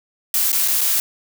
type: noise with dropouts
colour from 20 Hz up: blue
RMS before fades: -18 dBFS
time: 0.34-1 s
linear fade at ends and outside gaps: 1 ms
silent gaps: 0.518-0.528 / 0.678-0.682 / 0.809-0.813 s
effects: none